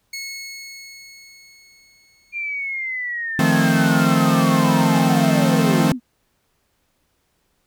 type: tone with exponential decay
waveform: 20% pulse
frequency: 2189 Hz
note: C#7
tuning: 22 cents flat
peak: -22 dBFS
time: 0.13-3.12 s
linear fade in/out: 5 ms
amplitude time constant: 650 ms
type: linear sweep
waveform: sine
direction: down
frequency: 2400 to 228.1 Hz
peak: -23 dBFS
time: 2.32-6 s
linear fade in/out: 50 ms
type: chord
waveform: 45% pulse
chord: F dominant seventh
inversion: third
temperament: equal with one note detuned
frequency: 155.56 / 174.61 / 218.9 / 261.6 Hz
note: Eb3 / F3 / A3 / C4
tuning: 0 / 0 / -9 / 0 cents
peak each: -20 dBFS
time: 3.39-5.92 s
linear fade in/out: 2 ms
effects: pink hiss -67 dBFS RMS until 7.66 s